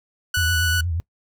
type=tone; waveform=sawtooth; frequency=1480 Hz; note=F#6; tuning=in tune; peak=-16 dBFS; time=0.34-0.81 s; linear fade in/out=5 ms
type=tone with vibrato; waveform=sine; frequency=84.5 Hz; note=E2; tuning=43 cents sharp; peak=-21 dBFS; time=0.37-1 s; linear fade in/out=0 ms; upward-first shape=triangle; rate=8.4 Hz; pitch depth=120 cents each way
effects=noise-tail reverb RT60 0.1 s tail -22 dB re dry